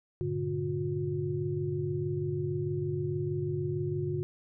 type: tone cluster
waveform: sine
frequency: 100.6 / 118.9 / 145.3 / 359.5 Hz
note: G2 / A#2 / D3 / F#4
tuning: +45 / +35 / -18 / -50 cents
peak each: -37 / -39 / -33 / -33 dBFS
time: 0.21-4.23 s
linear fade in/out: 0 ms
effects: none